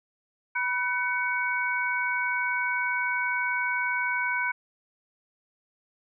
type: tone cluster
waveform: sine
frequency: 981 / 1512 / 2240 Hz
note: B5 / F#6 / C#7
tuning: -12 / +37 / +18 cents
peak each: -31 / -28 / -29 dBFS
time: 0.55-4.52 s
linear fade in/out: 10 ms
effects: none